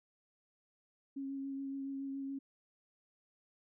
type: tone with vibrato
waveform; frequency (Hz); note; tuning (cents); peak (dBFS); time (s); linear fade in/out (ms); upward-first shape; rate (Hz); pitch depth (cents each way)
sine; 273.2; C#4; -25; -38; 1.16-2.39; 10; triangle; 7.1; 18
effects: none